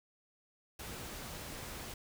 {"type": "noise", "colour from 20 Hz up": "pink", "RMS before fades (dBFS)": -45, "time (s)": [0.79, 1.94], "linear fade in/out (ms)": 5, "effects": []}